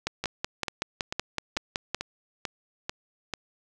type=two click trains; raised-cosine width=0.2 ms; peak=-13 / -10 dBFS; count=8 / 11; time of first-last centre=0.24-3.337 / 0.07-1.946 s; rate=2.26 / 5.33 Hz; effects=none

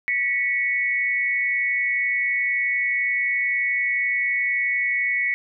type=tone pair together; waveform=sine; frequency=1950.5 / 2219 Hz; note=B6 / C#7; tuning=-22 / +1 cents; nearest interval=major second; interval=223 cents; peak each=-23 / -22 dBFS; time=0.08-5.34 s; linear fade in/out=0 ms; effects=none

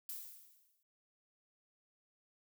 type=noise with exponential decay; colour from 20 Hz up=violet; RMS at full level=-42 dBFS; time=0.09-0.83 s; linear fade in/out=2 ms; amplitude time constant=160 ms; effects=none

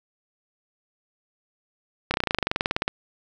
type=slowing click train; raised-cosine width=0.3 ms; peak=-6 dBFS; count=19; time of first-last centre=2.11-2.879 s; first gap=30 ms; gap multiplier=1.04; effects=none

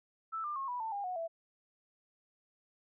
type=tone with pitch steps; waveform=sine; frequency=1318.5 / 1195.2 / 1083.4 / 982.1 / 890.2 / 807 / 731.5 / 663.1 Hz; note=E6 / D6 / C#6 / B5 / A5 / G#5 / F#5 / E5; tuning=0 / +30 / -40 / -10 / +20 / -50 / -20 / +10 cents; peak=-35 dBFS; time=0.32-1.28 s; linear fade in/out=20 ms; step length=120 ms; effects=none

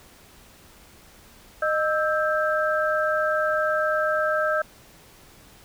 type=tone cluster; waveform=sine; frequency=616 / 1309 / 1581 Hz; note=D#5 / E6 / G6; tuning=-17 / -13 / +14 cents; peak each=-23 / -26 / -26 dBFS; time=1.62-4.62 s; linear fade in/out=5 ms; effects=pink hiss -51 dBFS RMS until 5.64 s

